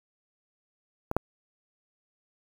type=clicks; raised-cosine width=1 ms; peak=-16 / -8 dBFS; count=2; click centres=1.114 / 1.166 s; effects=7-bit